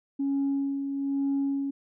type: tone with tremolo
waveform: sine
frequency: 277 Hz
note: C#4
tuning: 1 cent flat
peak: -22 dBFS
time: 0.19-1.71 s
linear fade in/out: 10 ms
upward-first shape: sine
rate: 1.1 Hz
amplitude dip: 50%
effects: tanh soft clip ceiling -21 dBFS